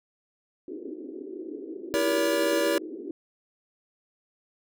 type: band-pass noise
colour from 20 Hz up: white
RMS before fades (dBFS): -38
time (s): 0.68-3.11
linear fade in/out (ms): 2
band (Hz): 290 to 390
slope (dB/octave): 48
type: chord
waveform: square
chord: E diminished seventh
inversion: none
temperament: just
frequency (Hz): 329.6 / 395.6 / 474.7 / 569.6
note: E4 / G4 / Bb4 / Db5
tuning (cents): 0 / +16 / +31 / +47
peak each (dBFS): -28 / -32 / -30 / -27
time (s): 1.94-2.78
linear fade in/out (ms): 0
effects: none